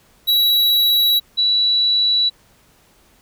square / sine tone pair in turn, 3905 / 3934 Hz, B7 / B7, -20 / -7 cents, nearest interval unison, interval 13 cents, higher second, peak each -13 dBFS, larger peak neither, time 0.27-1.2 / 1.37-2.3 s, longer neither, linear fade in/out 20 ms, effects pink hiss -54 dBFS RMS until 3.21 s

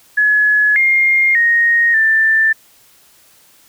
sine tone with pitch steps, 1697 / 2123 / 1866 / 1775 Hz, G#6 / C7 / A#6 / A6, +37 / +25 / +1 / +15 cents, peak -9 dBFS, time 0.17-2.53 s, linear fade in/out 10 ms, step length 590 ms, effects white hiss -49 dBFS RMS until 3.68 s

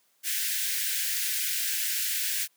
white high-pass noise, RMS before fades -29 dBFS, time 0.23-2.48 s, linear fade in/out 50 ms, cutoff 1500 Hz, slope 96 dB/octave, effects white hiss -68 dBFS RMS until 2.56 s + high-pass 200 Hz 12 dB/octave

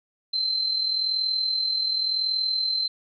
sine tone with amplitude modulation, 4100 Hz, C8, 36 cents flat, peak -20 dBFS, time 0.33-2.88 s, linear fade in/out 10 ms, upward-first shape sine, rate 40.9 Hz, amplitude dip 50%, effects none

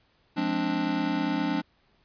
square chord, D half-diminished seventh, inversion first, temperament just, 176.2 / 211.4 / 264.3 / 293.7 Hz, F3 / Ab3 / C4 / D4, +16 / +31 / +18 / 0 cents, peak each -34 / -34 / -32 / -29 dBFS, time 0.36-1.62 s, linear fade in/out 20 ms, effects pink hiss -66 dBFS RMS until 2.04 s + resampled to 11025 Hz

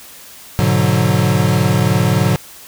square chord, G# half-diminished seventh, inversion none, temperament equal, 103.83 / 123.47 / 146.83 / 185 Hz, G#2 / B2 / D3 / F#3, 0 / 0 / 0 / 0 cents, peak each -18 dBFS, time 0.59-2.36 s, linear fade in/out 0 ms, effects white hiss -38 dBFS RMS until 2.67 s

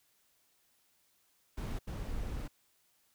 brown noise bursts at uneven times, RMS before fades -38 dBFS, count 2, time 1.57-1.79 / 1.87-2.48 s, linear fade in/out 10 ms, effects white hiss -72 dBFS RMS until 3.14 s

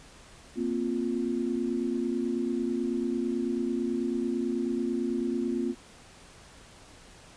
sine chord, Bb suspended second, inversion none, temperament just, 233.1 / 262.2 / 349.6 Hz, Bb3 / C4 / F4, 0 / +4 / +2 cents, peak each -31 dBFS, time 0.55-5.75 s, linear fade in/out 50 ms, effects pink hiss -52 dBFS RMS until 7.36 s + resampled to 22050 Hz

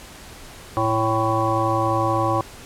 harmonic tone, 111.2 Hz, A2, 19 cents sharp, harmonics 1 / 3 / 5 / 7 / 9 / 10, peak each -25 / -25 / -25 / -25 / -25 / -25 dBFS, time 0.77-2.41 s, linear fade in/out 0 ms, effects pink hiss -41 dBFS RMS until 2.65 s + low-pass 12000 Hz 12 dB/octave

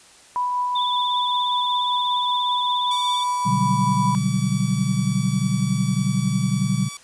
sine tone with tremolo, 987.8 Hz, B5, in tune, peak -19 dBFS, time 0.36-4.15 s, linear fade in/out 0 ms, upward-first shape triangle, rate 5.2 Hz, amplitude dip 25%
sine tone with vibrato, 3513 Hz, A7, 3 cents flat, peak -24 dBFS, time 0.75-3.24 s, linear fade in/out 10 ms, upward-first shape triangle, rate 17 Hz, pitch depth 54 cents each way
5% pulse tone, 1147 Hz, D6, 41 cents flat, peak -20 dBFS, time 2.91-6.97 s, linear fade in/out 2 ms
sine chord, G major seventh, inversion first, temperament equal, 123.47 / 146.83 / 185 / 196 Hz, B2 / D3 / F#3 / G3, 0 / 0 / 0 / 0 cents, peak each -24 dBFS, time 3.45-6.89 s, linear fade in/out 20 ms
effects white hiss -49 dBFS RMS until 7.03 s + resampled to 22050 Hz

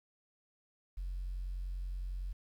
sine tone, 45.33 Hz, F#1, 35 cents flat, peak -35 dBFS, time 0.97-2.33 s, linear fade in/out 10 ms, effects tanh soft clip ceiling -33 dBFS + 11-bit

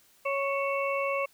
harmonic tone with a mistuned harmonic, 554.4 Hz, C#5, in tune, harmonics 1 / 2 / 4 / 5, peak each -29 / -32 / -35 / -36 dBFS, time 0.25-1.26 s, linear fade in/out 10 ms, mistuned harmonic 5, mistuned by -57 cents, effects white hiss -62 dBFS RMS until 1.33 s

